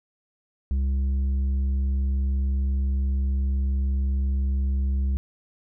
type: tone with tanh clipping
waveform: sine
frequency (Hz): 67.1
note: C2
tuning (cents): +44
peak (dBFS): -22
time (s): 0.71-5.17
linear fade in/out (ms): 0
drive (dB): 6
effects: none